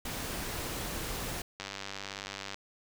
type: noise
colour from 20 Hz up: pink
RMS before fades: -37 dBFS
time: 0.05-1.42 s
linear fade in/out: 5 ms
type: click train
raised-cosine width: 0.2 ms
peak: -21 dBFS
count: 94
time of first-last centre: 1.6-2.544 s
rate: 98.5 Hz
effects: none